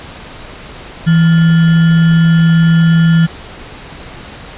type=tone with sample-and-hold; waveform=sine; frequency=164.81 Hz; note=E3; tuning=in tune; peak=-5 dBFS; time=1.06-3.27 s; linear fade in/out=20 ms; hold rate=1575 Hz; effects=pink hiss -31 dBFS RMS until 4.57 s + resampled to 8000 Hz